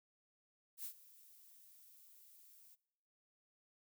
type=noise with ADSR envelope; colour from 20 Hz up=violet; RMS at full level=-44 dBFS; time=0.77-2.76 s; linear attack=78 ms; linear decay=82 ms; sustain=-19 dB; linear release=27 ms; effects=noise-tail reverb RT60 0.9 s tail -23 dB re dry